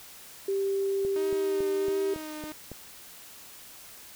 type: tone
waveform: sine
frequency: 392 Hz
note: G4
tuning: in tune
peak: -25 dBFS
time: 0.48-2.14 s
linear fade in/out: 5 ms
type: click train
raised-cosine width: 2 ms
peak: -26 dBFS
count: 7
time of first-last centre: 1.05-2.717 s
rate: 3.6 Hz
type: tone with vibrato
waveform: sawtooth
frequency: 310.6 Hz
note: D#4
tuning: 3 cents flat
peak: -33 dBFS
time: 1.16-2.52 s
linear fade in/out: 0 ms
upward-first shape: sine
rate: 1.4 Hz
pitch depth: 30 cents each way
effects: white hiss -48 dBFS RMS until 4.15 s